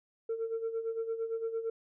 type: tone with tremolo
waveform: sine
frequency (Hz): 453.4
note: A#4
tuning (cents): -48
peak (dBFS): -28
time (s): 0.29-1.7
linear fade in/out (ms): 5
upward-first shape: sine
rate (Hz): 8.8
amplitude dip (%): 70
effects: tanh soft clip ceiling -28 dBFS